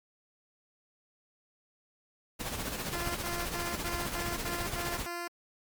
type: noise with tremolo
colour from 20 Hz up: pink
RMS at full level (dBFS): -34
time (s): 2.39-5.07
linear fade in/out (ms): 20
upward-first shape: sine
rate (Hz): 15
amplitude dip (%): 50
type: tone bursts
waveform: 10% pulse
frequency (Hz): 346.1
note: F4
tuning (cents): -16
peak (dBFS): -27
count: 8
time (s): 2.93-5.278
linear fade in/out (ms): 5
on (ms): 220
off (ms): 84
effects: MP3 96 kbps